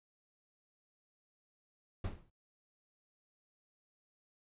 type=noise with exponential decay; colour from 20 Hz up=brown; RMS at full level=-33 dBFS; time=2.04-2.3 s; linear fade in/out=5 ms; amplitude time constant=55 ms; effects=noise-tail reverb RT60 0.1 s tail -21 dB re dry + resampled to 8000 Hz